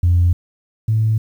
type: tone pair in turn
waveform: sine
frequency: 87.31 / 110 Hz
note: F2 / A2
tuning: 0 / 0 cents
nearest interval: major third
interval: 400 cents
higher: second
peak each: -9 / -12 dBFS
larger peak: first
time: 0.03-0.33 / 0.88-1.18 s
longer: neither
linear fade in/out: 5 ms
effects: tanh soft clip ceiling -7 dBFS + 8-bit